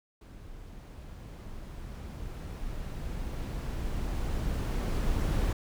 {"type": "noise with level ramp", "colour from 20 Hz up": "brown", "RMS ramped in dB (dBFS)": [-47, -27], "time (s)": [0.21, 5.53], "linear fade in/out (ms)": 5, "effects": []}